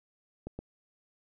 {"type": "clicks", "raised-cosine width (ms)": 2, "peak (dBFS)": -25, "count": 2, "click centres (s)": [0.47, 0.59], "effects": []}